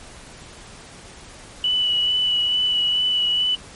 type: tone with vibrato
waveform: sine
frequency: 2960 Hz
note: F#7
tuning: in tune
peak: -17 dBFS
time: 1.64-3.55 s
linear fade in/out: 2 ms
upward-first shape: sine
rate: 2.3 Hz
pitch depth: 17 cents each way
effects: pink hiss -42 dBFS RMS until 3.75 s + MP3 48 kbps